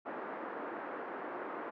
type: band-pass noise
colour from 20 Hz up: pink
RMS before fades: -42 dBFS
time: 0.05-1.71 s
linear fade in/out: 20 ms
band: 290 to 1600 Hz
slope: 24 dB/octave
effects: none